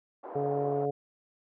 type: band-pass noise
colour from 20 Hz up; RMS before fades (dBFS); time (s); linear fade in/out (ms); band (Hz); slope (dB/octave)
white; -42; 0.23-0.86; 10; 350 to 860; 24
type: harmonic tone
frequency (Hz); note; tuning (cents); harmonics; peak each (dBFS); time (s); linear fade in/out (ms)
142.3; C#3; +46; 1 / 2 / 3 / 4 / 5; -36 / -38 / -29 / -38 / -34; 0.35-0.91; 10
effects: none